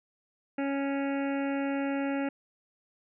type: harmonic tone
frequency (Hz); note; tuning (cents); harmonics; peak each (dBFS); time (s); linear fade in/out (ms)
277.2; C#4; 0; 1 / 2 / 3 / 5 / 6 / 7 / 8 / 9 / 10; -29 / -35 / -39 / -43 / -45 / -46 / -47 / -48 / -49; 0.58-2.29; 5
effects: none